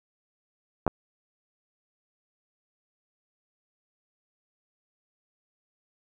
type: clicks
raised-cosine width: 1 ms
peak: -9 / -12 dBFS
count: 2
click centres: 0.866 / 0.878 s
effects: none